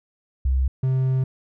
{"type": "tone pair in turn", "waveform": ["sine", "triangle"], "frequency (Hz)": [65.41, 130.82], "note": ["C2", "C3"], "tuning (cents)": [0, 0], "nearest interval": "octave", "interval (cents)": 1200, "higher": "second", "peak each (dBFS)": [-17, -16], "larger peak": "second", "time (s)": [[0.45, 0.68], [0.83, 1.24]], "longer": "second", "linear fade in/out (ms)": 5, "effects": []}